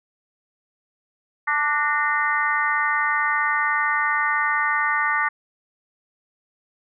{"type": "harmonic tone with a mistuned harmonic", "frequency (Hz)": 293.7, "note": "D4", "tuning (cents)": 0, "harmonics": [3, 4, 5, 6, 7], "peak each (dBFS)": [-27, -24, -26, -23, -28], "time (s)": [1.47, 5.29], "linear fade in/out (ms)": 10, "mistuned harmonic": 6, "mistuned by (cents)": 68, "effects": []}